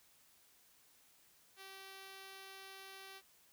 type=tone; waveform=5% pulse; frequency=386.7 Hz; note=G4; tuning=24 cents flat; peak=-40 dBFS; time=1.56-3.22 s; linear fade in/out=50 ms; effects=white hiss -68 dBFS RMS until 3.52 s